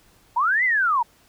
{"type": "linear two-way sweep", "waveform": "sine", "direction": "up then down", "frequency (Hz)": [890, 2086, 890], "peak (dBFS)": -17, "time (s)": [0.36, 1.03], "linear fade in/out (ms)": 10, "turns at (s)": 0.64, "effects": ["pink hiss -57 dBFS RMS until 1.28 s"]}